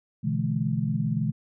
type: chord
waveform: sine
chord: E dominant seventh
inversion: second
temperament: equal with one note detuned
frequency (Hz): 123.47 / 146.83 / 164.81 / 212.6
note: B2 / D3 / E3 / G#3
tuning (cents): 0 / 0 / 0 / +41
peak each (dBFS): -29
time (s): 0.23-1.32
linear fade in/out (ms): 20
effects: none